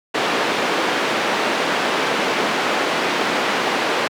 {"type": "band-pass noise", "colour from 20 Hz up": "pink", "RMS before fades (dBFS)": -20, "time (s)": [0.14, 4.08], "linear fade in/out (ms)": 10, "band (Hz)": [320, 3200], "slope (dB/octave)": 12, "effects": ["high-pass 150 Hz 12 dB/octave"]}